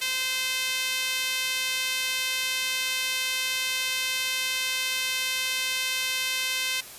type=tone with high-pass filter; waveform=sawtooth; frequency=517 Hz; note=C5; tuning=21 cents flat; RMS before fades=-28 dBFS; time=0.01-6.81 s; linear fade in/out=10 ms; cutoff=2600 Hz; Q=1.6; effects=white hiss -43 dBFS RMS until 6.98 s + resampled to 32000 Hz